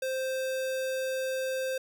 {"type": "tone", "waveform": "square", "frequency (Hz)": 523.3, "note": "C5", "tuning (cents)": 0, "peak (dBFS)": -30, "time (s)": [0.02, 1.78], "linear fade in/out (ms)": 5, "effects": []}